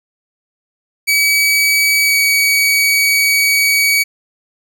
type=tone with pitch glide; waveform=sawtooth; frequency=2279 to 2263 Hz; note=C#7 to C#7; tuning=+47 to +35 cents; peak=-7 dBFS; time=1.07-4.04 s; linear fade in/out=20 ms; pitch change=-12 cents; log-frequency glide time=2.04-2.14 s; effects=none